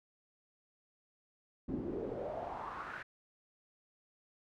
brown noise with band-pass filter sweep, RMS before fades -41 dBFS, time 1.68-3.03 s, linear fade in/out 10 ms, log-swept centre 260 to 1700 Hz, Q 4, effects none

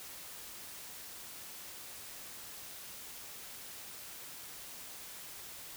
silence, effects white hiss -48 dBFS RMS until 5.76 s

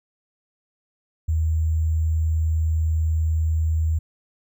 sine tone with sample-and-hold, 79.8 Hz, D#2, 44 cents sharp, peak -18 dBFS, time 1.28-3.99 s, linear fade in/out 10 ms, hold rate 7350 Hz, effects none

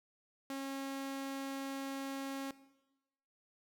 sawtooth tone, 272.3 Hz, C#4, 31 cents flat, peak -35 dBFS, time 0.5-2.51 s, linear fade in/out 2 ms, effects noise-tail reverb RT60 1.0 s tail -17 dB re dry

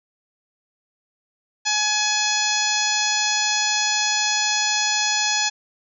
harmonic tone, 844 Hz, G#5, 28 cents sharp, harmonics 1 / 2 / 3 / 4 / 5 / 6 / 7 / 8, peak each -27 / -27 / -27 / -27 / -27 / -27 / -27 / -27 dBFS, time 1.65-5.5 s, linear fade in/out 20 ms, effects none

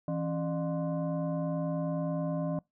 sine tone with frequency modulation, 164.81 Hz, E3, in tune, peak -29 dBFS, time 0.08-2.59 s, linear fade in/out 2 ms, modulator 439 Hz, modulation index 1.1, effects noise-tail reverb RT60 0.2 s tail -25 dB re dry

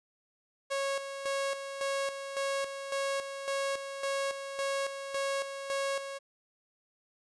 sawtooth tone with tremolo, 550 Hz, C#5, 14 cents flat, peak -26 dBFS, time 0.7-6.19 s, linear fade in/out 20 ms, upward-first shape square, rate 1.8 Hz, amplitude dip 60%, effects resampled to 24000 Hz

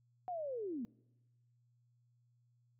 sine linear sweep, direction down, 743 to 215.2 Hz, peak -38 dBFS, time 0.28-0.85 s, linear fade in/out 0 ms, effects noise-tail reverb RT60 1.0 s tail -25 dB re dry + added 120 Hz sine -70 dBFS peak until 2.79 s

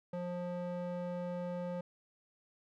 square tone with band-pass filter, 177 Hz, F3, 23 cents sharp, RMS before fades -39 dBFS, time 0.13-1.81 s, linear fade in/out 5 ms, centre 460 Hz, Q 1.4, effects none

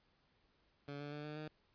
15% pulse tone with pitch steps, 142.9 / 145.48 / 148.11 / 150.79 / 153.51 Hz, D3 / D3 / D3 / D3 / D#3, -47 / -16 / +15 / +46 / -23 cents, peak -38 dBFS, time 0.88-1.48 s, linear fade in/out 2 ms, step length 120 ms, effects pink hiss -75 dBFS RMS until 1.74 s + resampled to 11025 Hz

